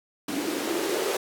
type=noise with band-pass filter sweep; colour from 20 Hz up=blue; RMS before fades=-28 dBFS; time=0.28-1.17 s; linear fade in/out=5 ms; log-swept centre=270 to 440 Hz; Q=7.1; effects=none